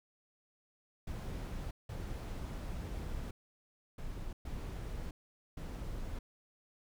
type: noise bursts at uneven times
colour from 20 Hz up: brown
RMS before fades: -41 dBFS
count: 5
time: 1.07-1.71 / 1.89-3.31 / 3.98-4.33 / 4.45-5.11 / 5.57-6.19 s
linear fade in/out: 5 ms
effects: none